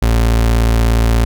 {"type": "tone", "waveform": "35% pulse", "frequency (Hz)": 56.9, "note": "A#1", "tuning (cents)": -41, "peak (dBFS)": -8, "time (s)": [0.02, 1.25], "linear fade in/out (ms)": 5, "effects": []}